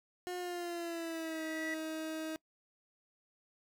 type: tone with pitch glide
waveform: 30% pulse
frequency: 359.5 to 316.6 Hz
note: F#4 to D#4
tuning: -50 to +30 cents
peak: -35 dBFS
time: 0.27-2.36 s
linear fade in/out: 0 ms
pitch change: -220 cents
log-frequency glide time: 0.37-1.43 s
type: tone with exponential growth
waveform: triangle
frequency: 1949 Hz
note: B6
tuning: 23 cents flat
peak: -35 dBFS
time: 0.54-1.74 s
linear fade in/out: 2 ms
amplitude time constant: 260 ms
effects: noise-tail reverb RT60 0.1 s tail -23 dB re dry